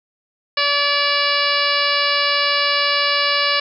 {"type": "harmonic tone with a mistuned harmonic", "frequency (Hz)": 574, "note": "D5", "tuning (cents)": -40, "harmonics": [1, 2, 3, 4, 5, 6, 7, 8, 9], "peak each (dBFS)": [-25, -22, -23, -23, -23, -30, -24, -25, -26], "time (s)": [0.57, 3.6], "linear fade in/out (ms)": 5, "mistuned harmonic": 4, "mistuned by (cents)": 16, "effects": []}